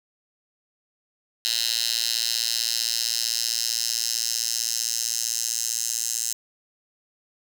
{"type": "tone with high-pass filter sweep", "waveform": "10% pulse", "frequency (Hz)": 115.5, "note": "A#2", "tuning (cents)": -16, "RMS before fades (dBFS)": -26, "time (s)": [1.45, 6.33], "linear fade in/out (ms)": 0, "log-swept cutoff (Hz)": [4100, 6700], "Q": 2.7, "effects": []}